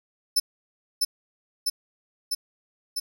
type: tone with echo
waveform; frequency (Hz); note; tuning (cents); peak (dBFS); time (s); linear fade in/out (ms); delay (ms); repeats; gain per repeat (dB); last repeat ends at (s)
sawtooth; 5274; E8; 0; -15; 0.36-0.4; 10; 650; 4; -2; 3
effects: none